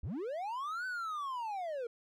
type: linear two-way sweep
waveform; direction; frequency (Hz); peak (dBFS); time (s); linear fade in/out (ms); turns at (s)
triangle; up then down; 50 to 1530 to 452.4; -34; 0.03-1.87; 5; 0.86
effects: none